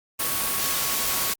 sine tone in noise, 1108.7 Hz, C#6, in tune, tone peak -36 dBFS, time 0.19-1.34 s, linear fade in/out 10 ms, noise white, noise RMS -25 dBFS, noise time 0.19-1.34 s, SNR -14 dB, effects Opus 32 kbps

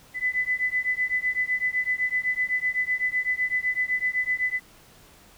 sine beating tone pair, 2000 / 2007.9 Hz, B6 / B6, +21 / +28 cents, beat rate 7.9 Hz, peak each -26 dBFS, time 0.14-4.6 s, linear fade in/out 50 ms, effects pink hiss -53 dBFS RMS until 5.37 s

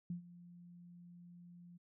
sine tone with ADSR envelope, 174.61 Hz, F3, in tune, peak -37 dBFS, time 0.1-1.78 s, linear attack 3 ms, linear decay 110 ms, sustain -17 dB, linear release 16 ms, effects none

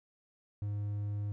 triangle tone, 102.9 Hz, G#2, 16 cents flat, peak -31 dBFS, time 0.62-1.32 s, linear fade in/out 0 ms, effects none

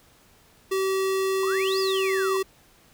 square tone, 383.5 Hz, G4, 38 cents flat, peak -23 dBFS, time 0.71-2.43 s, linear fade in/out 10 ms
sine exponential two-way sweep, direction up then down, 1002 to 5120 to 1002 Hz, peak -29 dBFS, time 1.43-2.37 s, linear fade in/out 2 ms, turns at 1.79 s
effects pink hiss -57 dBFS RMS until 2.93 s

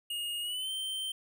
square tone with pitch glide, 2857 to 3116 Hz, F7 to G7, +39 to -11 cents, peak -34 dBFS, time 0.1-1.12 s, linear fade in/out 5 ms, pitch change +150 cents, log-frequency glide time 0.41-0.7 s, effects none

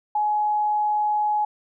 sine tone, 842 Hz, G#5, 24 cents sharp, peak -19 dBFS, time 0.15-1.45 s, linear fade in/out 5 ms, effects none

